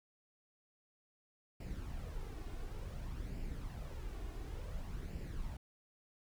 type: noise with flanger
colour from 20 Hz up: brown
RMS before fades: -43 dBFS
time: 1.6-5.57 s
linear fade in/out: 5 ms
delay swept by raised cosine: 0.4 to 2.8 ms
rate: 0.56 Hz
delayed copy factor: +0.5
effects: none